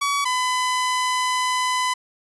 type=tone pair in turn; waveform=sawtooth; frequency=1134 / 1006.8 Hz; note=C#6 / B5; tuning=+39 / +33 cents; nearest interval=major second; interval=206 cents; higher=first; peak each=-16 dBFS; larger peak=neither; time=0.01-0.25 / 0.25-1.94 s; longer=second; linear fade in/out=10 ms; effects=resampled to 24000 Hz